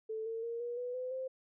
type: tone with pitch steps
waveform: sine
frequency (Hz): 440 / 452.6 / 465.6 / 479 / 492.7 / 506.9 / 521.4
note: A4 / A4 / A#4 / A#4 / B4 / B4 / C5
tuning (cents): 0 / +49 / -2 / +47 / -4 / +45 / -6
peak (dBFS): -36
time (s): 0.09-1.28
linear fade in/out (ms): 10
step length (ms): 170
effects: none